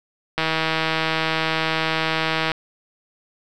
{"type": "click train", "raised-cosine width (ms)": 0.3, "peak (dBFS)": -5, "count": 343, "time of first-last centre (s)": [0.38, 2.518], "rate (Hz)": 160, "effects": []}